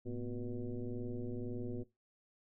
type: tone with frequency modulation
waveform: sine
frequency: 129.9 Hz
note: C3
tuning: 12 cents flat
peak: -37 dBFS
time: 0.05-1.84 s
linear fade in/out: 20 ms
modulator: 119 Hz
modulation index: 2.6
effects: noise-tail reverb RT60 0.2 s tail -18 dB re dry